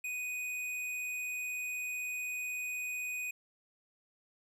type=tone with tanh clipping; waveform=sine; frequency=2489 Hz; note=D#7; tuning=in tune; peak=-37 dBFS; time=0.04-3.31 s; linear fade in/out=5 ms; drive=15 dB; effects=none